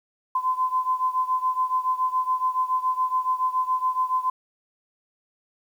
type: beating tone pair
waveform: sine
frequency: 1022 / 1029.1 Hz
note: C6 / C6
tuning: -41 / -29 cents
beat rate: 7.1 Hz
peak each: -23 / -26 dBFS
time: 0.35-4.3 s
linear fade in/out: 5 ms
effects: 9-bit